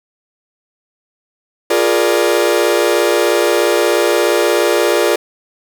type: chord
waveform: 40% pulse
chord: Bb dominant seventh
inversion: second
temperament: equal with one note detuned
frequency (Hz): 349.2 / 415.3 / 472.1 / 587.3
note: F4 / Ab4 / Bb4 / D5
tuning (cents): 0 / 0 / +22 / 0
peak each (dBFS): -16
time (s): 1.7-5.16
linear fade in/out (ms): 5
effects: none